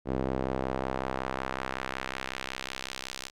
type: tone with band-pass filter sweep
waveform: sawtooth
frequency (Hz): 65.41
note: C2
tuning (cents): 0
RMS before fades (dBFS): -34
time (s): 0.05-3.31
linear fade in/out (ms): 50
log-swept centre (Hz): 380 to 5100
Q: 0.9
effects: none